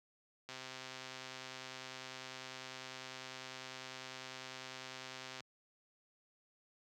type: click train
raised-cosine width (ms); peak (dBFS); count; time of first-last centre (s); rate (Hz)
0.2; -29; 640; 0.49-5.405; 130
effects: high-pass 100 Hz 12 dB/octave